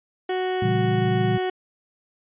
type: tone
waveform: 30% pulse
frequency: 370 Hz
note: F#4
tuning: in tune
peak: -20 dBFS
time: 0.29-1.5 s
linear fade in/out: 5 ms
type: chord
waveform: sine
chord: A# diminished seventh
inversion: none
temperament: equal with one note detuned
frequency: 116.54 / 138.59 / 168.76 / 196 Hz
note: A#2 / C#3 / E3 / G3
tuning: 0 / 0 / +41 / 0 cents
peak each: -23 / -28 / -28 / -26 dBFS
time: 0.62-1.38 s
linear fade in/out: 5 ms
effects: resampled to 8000 Hz